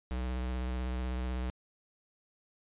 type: tone with vibrato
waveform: square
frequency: 62.7 Hz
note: B1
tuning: 27 cents sharp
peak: -33 dBFS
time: 0.11-1.5 s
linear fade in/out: 0 ms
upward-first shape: sine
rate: 16 Hz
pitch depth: 31 cents each way
effects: resampled to 8000 Hz